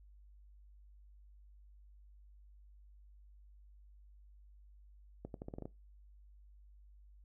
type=accelerating click train; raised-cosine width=2 ms; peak=-30 dBFS; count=8; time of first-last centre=5.25-5.655 s; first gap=92 ms; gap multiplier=0.84; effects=noise-tail reverb RT60 0.2 s tail -20 dB re dry + added 50 Hz sine -57 dBFS peak until 7.24 s